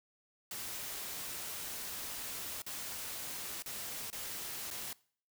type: noise with dropouts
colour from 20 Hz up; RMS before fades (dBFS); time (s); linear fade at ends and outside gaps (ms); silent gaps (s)
white; -42; 0.51-4.93; 2; 2.62-2.664 / 3.623-3.66 / 4.102-4.128 / 4.704-4.71
effects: noise-tail reverb RT60 0.5 s tail -22 dB re dry